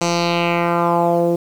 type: tone with low-pass filter sweep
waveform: 10% pulse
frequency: 171.5 Hz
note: F3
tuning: 31 cents flat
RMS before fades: -17 dBFS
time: 0.01-1.36 s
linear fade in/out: 5 ms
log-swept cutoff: 7000 to 410 Hz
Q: 2.3
effects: 7-bit